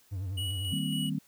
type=tone with vibrato; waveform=triangle; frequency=94.7 Hz; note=F#2; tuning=41 cents sharp; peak=-30 dBFS; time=0.11-0.74 s; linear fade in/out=20 ms; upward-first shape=sine; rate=10 Hz; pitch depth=110 cents each way
type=tone with tremolo; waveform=square; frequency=2926 Hz; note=F#7; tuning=20 cents flat; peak=-34 dBFS; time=0.37-1.1 s; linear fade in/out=10 ms; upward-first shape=square; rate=3.6 Hz; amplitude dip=30%
type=chord; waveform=sine; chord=C minor seventh; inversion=first; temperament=equal with one note detuned; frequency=155.56 / 196 / 227.9 / 261.6 Hz; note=Eb3 / G3 / Bb3 / C4; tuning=0 / 0 / -39 / 0 cents; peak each=-33 / -34 / -38 / -35 dBFS; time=0.71-1.19 s; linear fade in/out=10 ms
effects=white hiss -63 dBFS RMS until 1.27 s